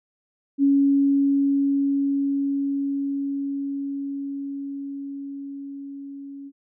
sine tone with level ramp, 278.5 Hz, C#4, 8 cents sharp, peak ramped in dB -14 to -35 dBFS, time 0.58-6.52 s, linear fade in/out 50 ms, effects none

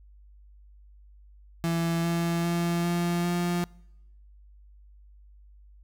35% pulse tone with pitch steps, 167.3 / 169.15 / 171.01 / 172.9 / 174.81 Hz, E3 / E3 / F3 / F3 / F3, +26 / +45 / -36 / -17 / +2 cents, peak -23 dBFS, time 1.64-3.64 s, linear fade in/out 0 ms, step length 400 ms, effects noise-tail reverb RT60 0.9 s tail -26 dB re dry + added 50 Hz sine -50 dBFS peak until 5.83 s

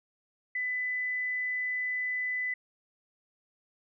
sine tone, 2000 Hz, B6, 21 cents sharp, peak -29 dBFS, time 0.55-2.54 s, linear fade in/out 5 ms, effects none

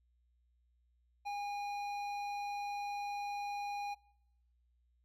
triangle tone with hard clipping, 815 Hz, G#5, 33 cents flat, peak -39 dBFS, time 1.25-3.95 s, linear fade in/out 20 ms, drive 14 dB, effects noise-tail reverb RT60 1.0 s tail -26 dB re dry + added 60 Hz sine -70 dBFS peak until 5.04 s

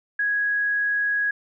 sine tone, 1661.2 Hz, G#6, in tune, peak -20 dBFS, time 0.19-1.31 s, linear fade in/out 5 ms, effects none

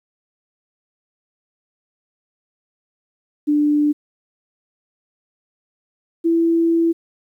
sine tone pair in turn, 295.8 / 332.7 Hz, D4 / E4, +13 / +16 cents, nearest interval major second, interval 203 cents, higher second, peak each -13 dBFS, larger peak neither, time 3.47-3.93 / 6.24-6.93 s, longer second, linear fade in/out 20 ms, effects 9-bit

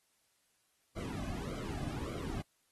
brown noise with flanger, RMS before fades -40 dBFS, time 0.96-2.42 s, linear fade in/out 10 ms, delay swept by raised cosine 1.1 to 2.2 ms, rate 1.7 Hz, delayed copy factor -1, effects white hiss -75 dBFS RMS until 2.71 s + AAC 32 kbps

